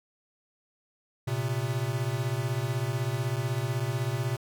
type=beating tone pair; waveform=square; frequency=116.54 / 132.54 Hz; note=A#2 / C3; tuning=0 / +23 cents; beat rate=16 Hz; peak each=-31 dBFS; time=1.27-4.37 s; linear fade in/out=10 ms; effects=none